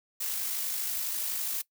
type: noise with amplitude modulation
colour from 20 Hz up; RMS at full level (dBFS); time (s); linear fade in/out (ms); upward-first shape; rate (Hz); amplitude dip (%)
blue; -31; 0.2-1.62; 10; sine; 52.1; 30
effects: noise-tail reverb RT60 0.1 s tail -20 dB re dry